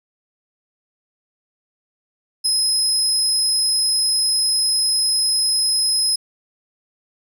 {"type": "tone with ADSR envelope", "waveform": "30% pulse", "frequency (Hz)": 5110, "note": "D#8", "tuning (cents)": 45, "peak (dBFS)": -10, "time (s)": [2.44, 6.16], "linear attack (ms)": 20, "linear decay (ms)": 3, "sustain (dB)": -2, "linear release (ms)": 7, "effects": []}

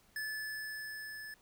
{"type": "tone with level ramp", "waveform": "square", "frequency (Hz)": 1733, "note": "A6", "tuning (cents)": -27, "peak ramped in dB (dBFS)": [-37, -45], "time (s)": [0.16, 1.34], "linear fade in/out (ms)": 2, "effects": ["pink hiss -67 dBFS RMS until 1.41 s"]}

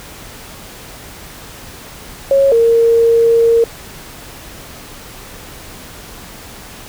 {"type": "tone pair in turn", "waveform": "sine", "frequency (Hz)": [549, 461.7], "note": ["C#5", "A#4"], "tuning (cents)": [-17, -17], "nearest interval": "minor third", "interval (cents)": 300, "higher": "first", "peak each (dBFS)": -7, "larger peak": "neither", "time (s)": [[2.31, 2.52], [2.52, 3.64]], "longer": "second", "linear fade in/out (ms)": 2, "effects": ["pink hiss -34 dBFS RMS until 6.88 s"]}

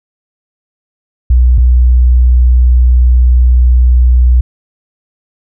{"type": "tone pair in turn", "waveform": "sine", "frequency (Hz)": [61.6, 61.6], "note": ["B1", "B1"], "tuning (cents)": [-4, -4], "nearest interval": "unison", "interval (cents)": 0, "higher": "neither", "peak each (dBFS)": -3, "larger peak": "neither", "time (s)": [[1.3, 1.58], [1.58, 4.41]], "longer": "second", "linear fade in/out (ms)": 5, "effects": []}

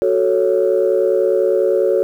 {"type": "chord", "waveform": "sine", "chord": "F# minor", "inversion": "none", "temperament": "equal", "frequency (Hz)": [370, 440, 554.4], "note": ["F#4", "A4", "C#5"], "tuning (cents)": [0, 0, 0], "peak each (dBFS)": -16, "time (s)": [0.02, 2.03], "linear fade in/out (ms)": 0, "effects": ["tanh soft clip ceiling -5 dBFS", "8-bit"]}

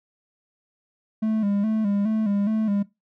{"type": "tone with vibrato", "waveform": "triangle", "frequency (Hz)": 210, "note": "G#3", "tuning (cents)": 19, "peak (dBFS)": -18, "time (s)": [1.22, 2.83], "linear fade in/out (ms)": 10, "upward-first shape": "square", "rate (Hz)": 2.4, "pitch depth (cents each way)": 70, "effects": ["noise-tail reverb RT60 0.2 s tail -19 dB re dry"]}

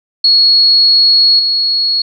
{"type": "tone with level steps", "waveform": "sine", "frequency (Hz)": 4336, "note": "C#8", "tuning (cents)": -39, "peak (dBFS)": [-5, -10], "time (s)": [0.24, 2.02], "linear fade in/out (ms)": 5, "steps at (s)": 1.39, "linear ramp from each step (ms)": 5, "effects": []}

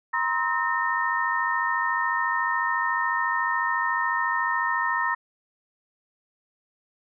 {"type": "tone cluster", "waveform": "sine", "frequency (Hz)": [954, 1048, 1288, 1828], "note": ["A#5", "C6", "E6", "A#6"], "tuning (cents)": [40, 2, -41, -34], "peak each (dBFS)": [-28, -28, -30, -26], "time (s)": [0.13, 5.15], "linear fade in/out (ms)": 10, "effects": []}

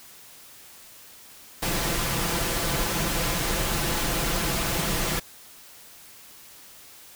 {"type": "noise with comb filter", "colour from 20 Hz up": "pink", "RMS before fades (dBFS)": -26, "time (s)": [1.62, 5.2], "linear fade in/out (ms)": 10, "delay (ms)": 5.9, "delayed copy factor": 0.5, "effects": ["white hiss -48 dBFS RMS until 7.15 s"]}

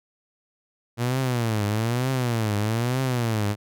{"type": "tone with vibrato", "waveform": "sawtooth", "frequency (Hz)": 116.54, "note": "A#2", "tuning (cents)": 0, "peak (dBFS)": -18, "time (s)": [0.97, 3.56], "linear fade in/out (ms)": 50, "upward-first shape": "triangle", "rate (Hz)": 1.1, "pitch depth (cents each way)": 240, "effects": []}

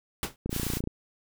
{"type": "noise with exponential decay", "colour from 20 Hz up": "pink", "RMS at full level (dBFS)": -26, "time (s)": [0.23, 0.36], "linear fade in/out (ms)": 1, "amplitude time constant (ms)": 27}
{"type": "click train", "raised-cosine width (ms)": 3, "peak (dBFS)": -18, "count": 13, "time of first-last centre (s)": [0.46, 0.874], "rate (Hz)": 29}
{"type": "band-stop noise", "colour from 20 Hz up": "white", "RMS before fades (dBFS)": -35, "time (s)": [0.5, 0.81], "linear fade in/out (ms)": 50, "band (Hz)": [280, 690], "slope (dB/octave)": 96}
{"effects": []}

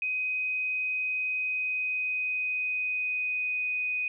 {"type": "tone with pitch glide", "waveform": "sine", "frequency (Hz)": [2511, 2494], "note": ["D#7", "D#7"], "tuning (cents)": [15, 3], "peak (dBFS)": -27, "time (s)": [0.02, 4.08], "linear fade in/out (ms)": 2, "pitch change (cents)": -12, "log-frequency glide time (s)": [1.37, 3.68], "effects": []}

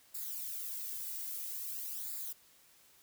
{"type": "noise with flanger", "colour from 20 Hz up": "violet", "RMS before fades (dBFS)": -41, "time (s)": [0.14, 2.33], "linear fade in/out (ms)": 10, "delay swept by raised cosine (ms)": [0.33, 2.23], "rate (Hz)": 0.5, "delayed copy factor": -0.7, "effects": ["white hiss -64 dBFS RMS until 3.02 s"]}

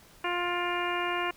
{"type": "harmonic tone with a mistuned harmonic", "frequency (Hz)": 352, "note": "F4", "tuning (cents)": 14, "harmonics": [1, 2, 3, 4, 5, 6, 7, 8], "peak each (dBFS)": [-34, -35, -33, -37, -37, -41, -38, -38], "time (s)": [0.24, 1.31], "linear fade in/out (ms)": 5, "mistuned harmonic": 7, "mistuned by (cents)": -44, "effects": ["pink hiss -56 dBFS RMS until 1.36 s"]}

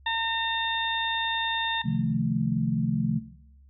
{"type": "harmonic tone", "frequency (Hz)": 910, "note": "A#5", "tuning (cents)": -42, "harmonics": [1, 2, 3, 4], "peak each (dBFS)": [-28, -29, -36, -30], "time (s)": [0.06, 1.82], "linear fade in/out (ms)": 5}
{"type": "chord", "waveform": "sine", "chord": "F dominant seventh", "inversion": "second", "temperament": "equal", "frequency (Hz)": [130.81, 155.56, 174.61, 220], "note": ["C3", "Eb3", "F3", "A3"], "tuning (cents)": [0, 0, 0, 0], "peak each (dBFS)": -29, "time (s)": [1.84, 3.2], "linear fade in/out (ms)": 20}
{"effects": ["noise-tail reverb RT60 0.8 s tail -17 dB re dry", "added 68 Hz sine -51 dBFS peak until 3.69 s"]}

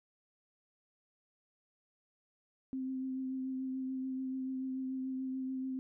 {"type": "tone with vibrato", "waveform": "sine", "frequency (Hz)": 261.6, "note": "C4", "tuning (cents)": 0, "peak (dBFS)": -35, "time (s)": [2.73, 5.79], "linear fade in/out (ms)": 0, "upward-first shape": "triangle", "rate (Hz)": 6.9, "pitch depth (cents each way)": 19, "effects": []}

